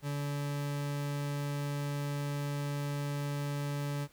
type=tone; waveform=40% pulse; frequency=143.8 Hz; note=D3; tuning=36 cents flat; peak=-32 dBFS; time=0.02-4.08 s; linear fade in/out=50 ms; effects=pink hiss -64 dBFS RMS until 4.12 s